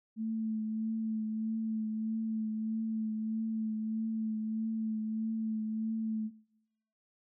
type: tone with vibrato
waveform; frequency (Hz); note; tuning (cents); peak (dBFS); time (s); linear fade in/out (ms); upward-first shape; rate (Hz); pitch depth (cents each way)
sine; 220; A3; 0; -32; 0.16-6.31; 50; triangle; 1.6; 26
effects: noise-tail reverb RT60 0.9 s tail -23 dB re dry